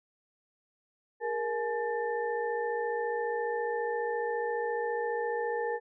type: tone cluster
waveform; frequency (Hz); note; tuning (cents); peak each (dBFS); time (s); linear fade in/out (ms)
sine; 415.6 / 470.2 / 850 / 1785; G#4 / A#4 / G#5 / A6; +1 / +15 / +40 / +24; -39 / -31 / -35 / -39; 1.2-5.8; 50
effects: none